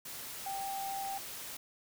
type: tone in noise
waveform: sine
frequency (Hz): 784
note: G5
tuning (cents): 0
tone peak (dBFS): -36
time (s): 0.46-1.18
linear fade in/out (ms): 5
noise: white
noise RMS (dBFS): -44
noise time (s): 0.05-1.57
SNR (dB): +5
effects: none